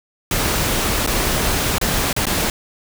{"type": "noise with dropouts", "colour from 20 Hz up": "pink", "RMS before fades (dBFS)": -19, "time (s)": [0.31, 2.5], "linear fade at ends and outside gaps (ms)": 2, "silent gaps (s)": [[1.064, 1.073], [1.783, 1.813], [2.129, 2.164], [2.255, 2.267]], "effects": []}